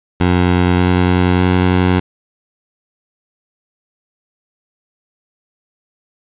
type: tone with pitch steps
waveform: 15% pulse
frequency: 89.5 / 90.38 / 91.28 Hz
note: F2 / F#2 / F#2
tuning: +43 / -40 / -23 cents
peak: -4 dBFS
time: 0.2-2 s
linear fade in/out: 10 ms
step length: 600 ms
effects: resampled to 8000 Hz + 7-bit